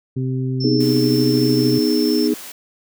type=harmonic tone; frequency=129.9 Hz; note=C3; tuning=12 cents flat; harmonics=1 / 2 / 3; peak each=-20 / -25 / -30 dBFS; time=0.16-1.79 s; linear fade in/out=10 ms
type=tone; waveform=sine; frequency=5340 Hz; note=E8; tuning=22 cents sharp; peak=-25 dBFS; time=0.6-2.28 s; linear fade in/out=10 ms
type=chord; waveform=sine; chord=G# minor; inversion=first; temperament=equal; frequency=246.9 / 311.1 / 415.3 Hz; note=B3 / D#4 / G#4; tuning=0 / 0 / 0 cents; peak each=-19 / -18 / -20 dBFS; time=0.64-2.34 s; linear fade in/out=5 ms
type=high-pass noise; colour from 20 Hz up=white; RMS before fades=-35 dBFS; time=0.8-2.52 s; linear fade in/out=5 ms; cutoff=170 Hz; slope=96 dB/octave
effects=none